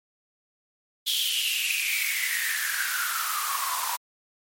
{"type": "noise with high-pass filter sweep", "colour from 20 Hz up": "white", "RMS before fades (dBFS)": -27, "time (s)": [1.06, 3.97], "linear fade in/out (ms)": 20, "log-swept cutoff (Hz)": [3400, 930], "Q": 9, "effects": ["MP3 64 kbps"]}